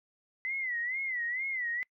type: tone with vibrato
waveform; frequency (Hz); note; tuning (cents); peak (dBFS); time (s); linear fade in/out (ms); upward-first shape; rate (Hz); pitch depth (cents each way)
sine; 2013; B6; +33; -31; 0.45-1.83; 0; sine; 2.2; 130
effects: noise-tail reverb RT60 0.1 s tail -26 dB re dry